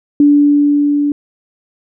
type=tone with level ramp; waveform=sine; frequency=290 Hz; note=D4; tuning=22 cents flat; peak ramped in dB=-4 to -11 dBFS; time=0.2-1.12 s; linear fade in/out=2 ms; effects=none